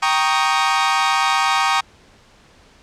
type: chord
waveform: sawtooth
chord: Eb dominant seventh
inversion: first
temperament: equal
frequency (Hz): 784 / 932.3 / 1108.7 / 1244.5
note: G5 / Bb5 / Db6 / Eb6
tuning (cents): 0 / 0 / 0 / 0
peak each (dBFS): -17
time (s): 0.02-1.81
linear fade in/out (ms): 10
effects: pink hiss -50 dBFS RMS until 2.82 s + low-pass 6000 Hz 12 dB/octave